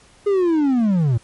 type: linear sweep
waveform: triangle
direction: down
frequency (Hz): 415.3 to 107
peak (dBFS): -12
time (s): 0.26-1.18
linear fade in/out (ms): 10
effects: pink hiss -51 dBFS RMS until 1.23 s + MP3 48 kbps